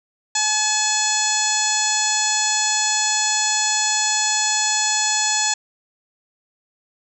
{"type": "harmonic tone", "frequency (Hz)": 855, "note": "A5", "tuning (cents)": -50, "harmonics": [1, 2, 3, 4, 5, 6, 7, 8, 9], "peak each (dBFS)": [-25, -27, -29, -28, -26, -30, -28, -22, -26], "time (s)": [0.35, 5.54], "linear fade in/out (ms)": 5, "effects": []}